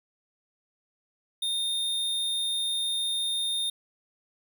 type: tone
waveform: square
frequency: 3653 Hz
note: A#7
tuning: 36 cents flat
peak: -27 dBFS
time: 1.42-3.7 s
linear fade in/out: 5 ms
effects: none